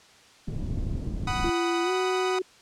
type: low-pass noise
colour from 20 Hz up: pink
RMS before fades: -30 dBFS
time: 0.47-1.5 s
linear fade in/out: 10 ms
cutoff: 210 Hz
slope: 12 dB/octave
type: chord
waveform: sawtooth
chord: B major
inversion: second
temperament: equal with one note detuned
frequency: 744.7 / 987.8 / 1244.5 Hz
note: F#5 / B5 / D#6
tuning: +11 / 0 / 0 cents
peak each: -27 / -30 / -28 dBFS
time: 1.27-2.39 s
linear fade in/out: 5 ms
type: tone with pitch glide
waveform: sine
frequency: 342.1 to 370.9 Hz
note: F4 to F#4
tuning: -36 to +4 cents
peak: -25 dBFS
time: 1.44-2.42 s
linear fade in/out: 5 ms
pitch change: +140 cents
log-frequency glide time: 1.83-1.91 s
effects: white hiss -54 dBFS RMS until 2.61 s + low-pass 6000 Hz 12 dB/octave